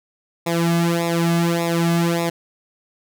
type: tone with flanger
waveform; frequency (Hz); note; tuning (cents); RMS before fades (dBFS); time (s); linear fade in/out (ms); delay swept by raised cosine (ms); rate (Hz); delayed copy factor
sawtooth; 169; E3; +43; -19; 0.46-2.3; 10; 0.65 to 2.15; 1.7; -0.95
effects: none